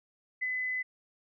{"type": "tone with ADSR envelope", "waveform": "sine", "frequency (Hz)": 2014, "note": "B6", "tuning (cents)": 33, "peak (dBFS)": -28, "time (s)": [0.41, 0.83], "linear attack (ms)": 18, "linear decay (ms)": 31, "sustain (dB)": -2, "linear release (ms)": 17, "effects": []}